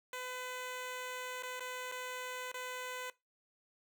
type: tone with dropouts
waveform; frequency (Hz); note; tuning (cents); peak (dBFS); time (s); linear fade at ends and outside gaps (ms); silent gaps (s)
10% pulse; 504; B4; +35; -32; 0.13-3.1; 2; 1.425-1.433 / 1.596-1.605 / 1.916-1.921 / 2.517-2.542
effects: noise-tail reverb RT60 0.2 s tail -19 dB re dry